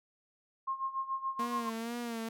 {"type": "tone with tremolo", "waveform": "sine", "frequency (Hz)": 1069, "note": "C6", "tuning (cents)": 37, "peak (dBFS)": -30, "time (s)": [0.67, 1.7], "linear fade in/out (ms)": 10, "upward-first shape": "sine", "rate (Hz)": 7, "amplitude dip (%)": 80}
{"type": "tone with vibrato", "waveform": "sawtooth", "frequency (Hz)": 232.6, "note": "A#3", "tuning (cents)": -4, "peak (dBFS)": -32, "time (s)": [1.39, 2.29], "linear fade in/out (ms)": 5, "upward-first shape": "sine", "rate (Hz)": 2.1, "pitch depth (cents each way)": 56}
{"effects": []}